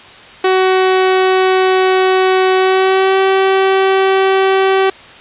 sawtooth tone with pitch glide, 375.1 to 384.1 Hz, F#4 to G4, +24 to -35 cents, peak -5 dBFS, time 0.44-4.9 s, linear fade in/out 5 ms, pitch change +41 cents, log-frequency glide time 2.55-3.18 s, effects white hiss -36 dBFS RMS until 5.2 s + resampled to 8000 Hz

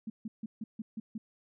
sine tone bursts, 220 Hz, A3, in tune, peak -35 dBFS, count 7, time 0.07-1.18 s, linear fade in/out 5 ms, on 30 ms, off 150 ms, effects none

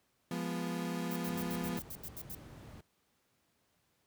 35% pulse chord, F diminished, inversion none, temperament equal, 174.61 / 207.7 / 246.9 Hz, F3 / Ab3 / Cb4, 0 / 0 / 0 cents, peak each -36 / -41 / -38 dBFS, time 0.31-1.79 s, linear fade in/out 2 ms
violet noise bursts, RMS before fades -44 dBFS, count 10, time 1.11-2.349 s, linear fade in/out 2 ms, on 51 ms, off 81 ms
brown noise, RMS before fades -46 dBFS, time 1.26-2.81 s, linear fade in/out 5 ms
effects pink hiss -75 dBFS RMS until 4.06 s + high-pass 80 Hz 12 dB/octave

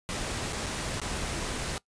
pink noise with dropouts, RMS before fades -33 dBFS, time 0.09-1.78 s, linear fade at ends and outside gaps 0 ms, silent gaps 0.526-0.531 / 0.661-0.666 / 1-1.016 s, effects noise-tail reverb RT60 0.1 s tail -21 dB re dry + resampled to 22050 Hz

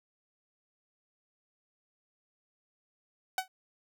sawtooth tone with exponential decay, 752 Hz, F#5, 28 cents sharp, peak -21 dBFS, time 3.38-3.48 s, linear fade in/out 2 ms, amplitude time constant 20 ms, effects none

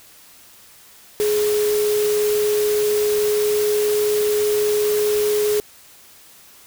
sine tone in noise, 420 Hz, G#4, 19 cents sharp, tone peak -16 dBFS, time 1.2-5.6 s, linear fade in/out 0 ms, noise white, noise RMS -28 dBFS, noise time 1.2-5.6 s, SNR +9 dB, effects white hiss -47 dBFS RMS until 6.66 s

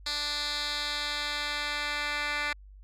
10% pulse tone with band-pass filter sweep, 293.7 Hz, D4, in tune, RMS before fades -32 dBFS, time 0.06-2.53 s, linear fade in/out 5 ms, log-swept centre 4200 to 2500 Hz, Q 2.4, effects added 49 Hz sine -47 dBFS peak until 2.83 s

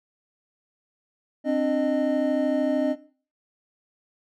triangle tone cluster, 263.6 / 296.8 / 615 Hz, C4 / D4 / D#5, +13 / +18 / -20 cents, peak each -22 / -24 / -23 dBFS, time 1.44-2.96 s, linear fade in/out 50 ms, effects noise-tail reverb RT60 0.4 s tail -17 dB re dry

